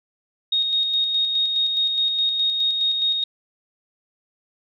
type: tone with tremolo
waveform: sine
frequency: 3729 Hz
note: A#7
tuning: in tune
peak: -17 dBFS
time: 0.52-3.24 s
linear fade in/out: 5 ms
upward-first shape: square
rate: 4.8 Hz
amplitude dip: 35%
effects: none